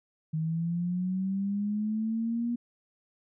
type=linear sweep; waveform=sine; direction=up; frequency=156.1 to 240 Hz; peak=-27 dBFS; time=0.33-2.56 s; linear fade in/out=10 ms; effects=none